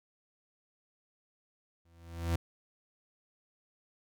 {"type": "tone with exponential growth", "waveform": "40% pulse", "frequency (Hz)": 84.2, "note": "E2", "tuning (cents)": 37, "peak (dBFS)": -25, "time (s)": [1.85, 2.36], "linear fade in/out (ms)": 5, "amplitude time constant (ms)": 110, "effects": []}